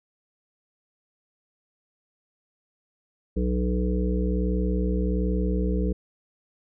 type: harmonic tone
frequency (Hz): 61.3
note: B1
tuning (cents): -12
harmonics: 1 / 3 / 5 / 7 / 8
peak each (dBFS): -24 / -27 / -32 / -32 / -35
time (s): 3.36-5.93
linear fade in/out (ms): 10
effects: none